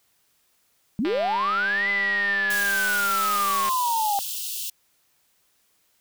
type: linear two-way sweep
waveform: sine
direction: up then down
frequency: 185 to 2026 to 785 Hz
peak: -21 dBFS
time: 0.99-4.19 s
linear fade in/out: 0 ms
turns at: 1.89 s
type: click train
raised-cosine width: 0.3 ms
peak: -17 dBFS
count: 529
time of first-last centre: 1.05-3.69 s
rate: 200 Hz
type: high-pass noise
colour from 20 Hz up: white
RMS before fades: -31 dBFS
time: 2.5-4.7 s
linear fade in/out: 5 ms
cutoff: 2700 Hz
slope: 96 dB/octave
effects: white hiss -66 dBFS RMS until 6 s